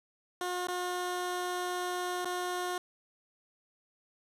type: tone with dropouts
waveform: 15% pulse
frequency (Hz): 359.2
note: F4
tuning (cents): +49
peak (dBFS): -26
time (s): 0.41-2.78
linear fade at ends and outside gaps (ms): 2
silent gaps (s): 0.671-0.684 / 2.247-2.255
effects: resampled to 32000 Hz + 11-bit